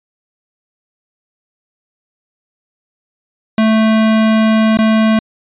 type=tone with dropouts; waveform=square; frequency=220 Hz; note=A3; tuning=in tune; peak=-9 dBFS; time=3.58-5.19 s; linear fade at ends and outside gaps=2 ms; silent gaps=4.772-4.788 s; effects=resampled to 8000 Hz